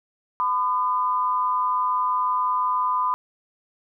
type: tone pair together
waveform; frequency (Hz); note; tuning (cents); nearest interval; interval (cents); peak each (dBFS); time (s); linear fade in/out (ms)
sine; 1008.2 / 1214; B5 / D#6; +35 / -43; minor third; 322; -21 / -25; 0.4-3.14; 0
effects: none